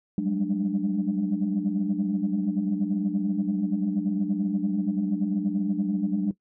sine tone cluster, 186.6 / 198.7 / 207.4 / 296.6 Hz, F#3 / G3 / G#3 / D4, +15 / +24 / -2 / +17 cents, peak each -28 dBFS, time 0.18-6.31 s, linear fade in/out 2 ms, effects noise-tail reverb RT60 0.1 s tail -18 dB re dry + tanh soft clip ceiling -15 dBFS

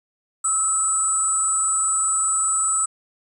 sine tone cluster, 1295 / 7860 / 8580 Hz, E6 / B8 / C9, -31 / -9 / +42 cents, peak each -26 / -20 / -24 dBFS, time 0.44-2.86 s, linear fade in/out 10 ms, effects 9-bit

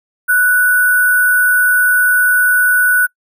sine tone with sample-and-hold, 1480 Hz, F#6, in tune, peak -8 dBFS, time 0.28-3.07 s, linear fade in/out 20 ms, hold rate 11025 Hz, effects noise-tail reverb RT60 0.1 s tail -24 dB re dry

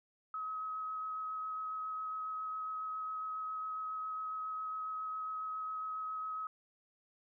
sine tone with vibrato, 1275 Hz, D#6, 42 cents sharp, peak -37 dBFS, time 0.34-6.47 s, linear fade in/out 2 ms, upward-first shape sine, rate 7.3 Hz, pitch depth 10 cents each way, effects none

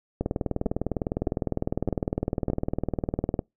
two click trains, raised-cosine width 2 ms, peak -12 / -13 dBFS, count 64 / 4, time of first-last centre 0.21-3.392 / 0.66-2.5 s, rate 19.8 / 1.63 Hz, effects noise-tail reverb RT60 0.2 s tail -26 dB re dry

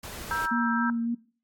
pink noise, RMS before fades -39 dBFS, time 0.03-0.46 s, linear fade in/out 5 ms
sine chord, E diminished, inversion second, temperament just, 949.3 / 1318.5 / 1582.2 Hz, Bb5 / E6 / G6, +31 / 0 / +16 cents, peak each -30 dBFS, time 0.31-0.9 s, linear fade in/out 0 ms
sine tone with vibrato, 234.2 Hz, A#3, 8 cents sharp, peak -25 dBFS, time 0.51-1.15 s, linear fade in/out 10 ms, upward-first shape sine, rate 3.5 Hz, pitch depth 20 cents each way
effects noise-tail reverb RT60 0.4 s tail -18 dB re dry + AAC 64 kbps

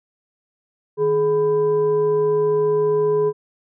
sine tone with frequency modulation, 421.4 Hz, G#4, 25 cents sharp, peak -15 dBFS, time 0.97-3.33 s, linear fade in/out 50 ms, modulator 576 Hz, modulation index 0.4, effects none

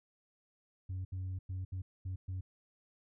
sine tone bursts at uneven times, 93.1 Hz, F#2, 11 cents sharp, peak -34 dBFS, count 6, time 0.89-1.05 / 1.12-1.39 / 1.49-1.65 / 1.72-1.82 / 2.05-2.16 / 2.28-2.41 s, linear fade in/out 10 ms, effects tanh soft clip ceiling -35 dBFS

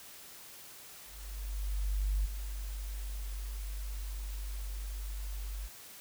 sine tone with ADSR envelope, 49.29 Hz, G1, 10 cents sharp, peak -26 dBFS, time 1.05-5.69 s, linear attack 1200 ms, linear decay 12 ms, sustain -10 dB, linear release 39 ms, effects tanh soft clip ceiling -22 dBFS + white hiss -51 dBFS RMS until 6 s

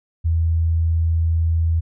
sine tone, 82.2 Hz, E2, 4 cents flat, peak -15 dBFS, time 0.24-1.81 s, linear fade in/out 20 ms, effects none

